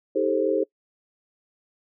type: chord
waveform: sine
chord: A half-diminished seventh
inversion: second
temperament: just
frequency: 316.8 / 396 / 440 / 528 Hz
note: Eb4 / G4 / A4 / C5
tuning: +31 / +18 / 0 / +16 cents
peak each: -27 / -25 / -25 / -25 dBFS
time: 0.15-0.64 s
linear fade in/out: 10 ms
effects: noise-tail reverb RT60 0.1 s tail -24 dB re dry